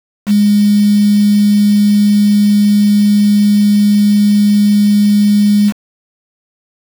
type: tone with quantisation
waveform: sine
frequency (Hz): 206.1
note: G#3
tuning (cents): -13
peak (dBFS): -6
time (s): 0.26-5.73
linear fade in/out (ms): 50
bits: 4
effects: none